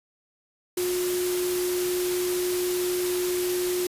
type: tone in noise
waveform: sine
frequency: 359.6 Hz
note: F#4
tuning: 49 cents flat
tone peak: -24 dBFS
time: 0.77-3.87 s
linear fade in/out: 5 ms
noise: white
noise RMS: -32 dBFS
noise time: 0.77-3.87 s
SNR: +5 dB
effects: resampled to 32000 Hz